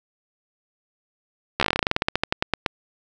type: slowing click train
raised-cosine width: 0.3 ms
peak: -3 dBFS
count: 22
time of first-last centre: 1.6-2.662 s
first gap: 13 ms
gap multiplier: 1.12
effects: none